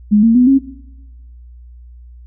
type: tone with pitch steps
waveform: sine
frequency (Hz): 209 / 227.9 / 248.5 / 271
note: G#3 / A#3 / B3 / C#4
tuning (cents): +11 / -39 / +11 / -39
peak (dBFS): -6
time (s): 0.11-0.59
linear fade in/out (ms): 20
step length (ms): 120
effects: noise-tail reverb RT60 1.0 s tail -20 dB re dry + added 60 Hz sine -35 dBFS peak until 2.26 s